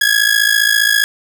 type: ring-modulated tone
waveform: sawtooth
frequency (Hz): 1668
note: G#6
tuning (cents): +7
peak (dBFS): -4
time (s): 0.01-1.04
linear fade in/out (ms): 0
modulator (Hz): 27.5
effects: none